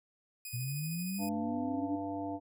5% pulse tone with tremolo, 2489 Hz, D#7, in tune, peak -31 dBFS, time 0.45-1.29 s, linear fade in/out 2 ms, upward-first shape square, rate 13 Hz, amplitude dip 25%
sine linear sweep, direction up, 117.2 to 293.7 Hz, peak -34 dBFS, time 0.53-1.96 s, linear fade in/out 10 ms
harmonic tone, 98.2 Hz, G2, 4 cents sharp, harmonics 1 / 3 / 5 / 7 / 9, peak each -48 / -37 / -46 / -40 / -45 dBFS, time 1.18-2.4 s, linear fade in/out 50 ms
effects none

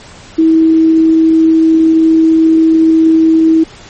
sine tone, 322.4 Hz, E4, 38 cents flat, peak -4 dBFS, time 0.38-3.64 s, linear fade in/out 10 ms, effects pink hiss -35 dBFS RMS until 3.89 s + MP3 32 kbps

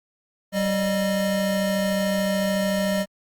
square tone pair together, 192.45 / 611 Hz, G3 / D#5, -32 / -32 cents, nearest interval octave + minor sixth, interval 2000 cents, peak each -24 / -25 dBFS, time 0.52-3.06 s, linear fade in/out 50 ms, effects Opus 48 kbps

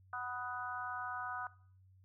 harmonic tone with a mistuned harmonic, 247.3 Hz, B3, 3 cents sharp, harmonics 3 / 4 / 5 / 6, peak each -45 / -46 / -42 / -43 dBFS, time 0.13-1.47 s, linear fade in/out 2 ms, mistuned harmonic 5, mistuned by +18 cents, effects noise-tail reverb RT60 0.5 s tail -20 dB re dry + added 94 Hz sine -61 dBFS peak until 2.04 s

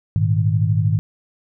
sine chord, Ab suspended second, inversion none, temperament equal, 103.83 / 116.54 / 155.56 Hz, Ab2 / Bb2 / Eb3, 0 / 0 / 0 cents, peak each -17 / -21 / -20 dBFS, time 0.16-0.99 s, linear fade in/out 0 ms, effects none

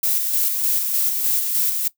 violet noise with tremolo, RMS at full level -19 dBFS, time 0.03-1.88 s, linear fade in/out 5 ms, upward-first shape square, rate 3.3 Hz, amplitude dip 35%, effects noise-tail reverb RT60 0.1 s tail -18 dB re dry

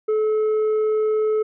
sine tone with tanh clipping, 431.6 Hz, A4, 33 cents flat, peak -18 dBFS, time 0.08-1.43 s, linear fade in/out 10 ms, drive 4 dB, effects none

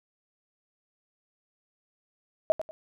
sine tone with echo, 634 Hz, D#5, 32 cents sharp, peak -17 dBFS, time 2.5-2.52 s, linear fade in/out 0 ms, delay 95 ms, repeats 2, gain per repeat -11 dB, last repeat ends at 2.71 s, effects none

